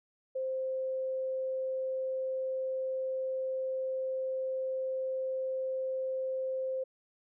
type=tone; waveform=sine; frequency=523.3 Hz; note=C5; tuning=in tune; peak=-31 dBFS; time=0.35-6.84 s; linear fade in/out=10 ms; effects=none